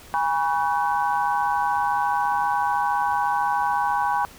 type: tone cluster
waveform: sine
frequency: 818 / 972 / 1118 / 1514 Hz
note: G#5 / B5 / C#6 / F#6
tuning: -26 / -28 / +14 / +39 cents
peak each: -23 / -24 / -28 / -30 dBFS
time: 0.14-4.25 s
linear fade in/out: 0 ms
effects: pink hiss -46 dBFS RMS until 4.38 s